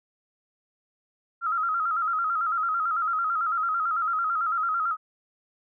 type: tone with vibrato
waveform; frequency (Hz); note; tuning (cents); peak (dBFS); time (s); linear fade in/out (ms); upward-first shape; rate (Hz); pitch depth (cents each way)
sine; 1318.5; E6; 0; -23; 1.41-4.97; 50; square; 9; 73
effects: none